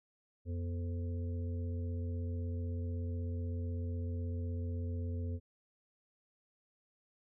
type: harmonic tone with a mistuned harmonic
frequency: 87.31 Hz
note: F2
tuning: in tune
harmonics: 1 / 3 / 5 / 6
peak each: -35 / -45 / -50 / -54 dBFS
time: 0.45-5.4 s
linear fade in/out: 50 ms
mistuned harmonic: 3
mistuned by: -110 cents
effects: none